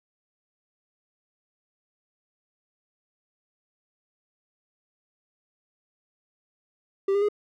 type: tone with pitch steps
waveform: triangle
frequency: 392 / 403.5 / 415.3 Hz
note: G4 / G#4 / G#4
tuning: 0 / -50 / 0 cents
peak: -18 dBFS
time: 7.08-7.287 s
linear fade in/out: 5 ms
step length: 69 ms
effects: none